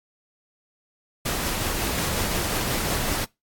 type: noise with tremolo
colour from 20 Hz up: pink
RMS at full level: -25 dBFS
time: 1.25-3.25 s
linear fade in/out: 10 ms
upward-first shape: triangle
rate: 5.5 Hz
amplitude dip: 25%
effects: noise-tail reverb RT60 0.2 s tail -22 dB re dry + AAC 64 kbps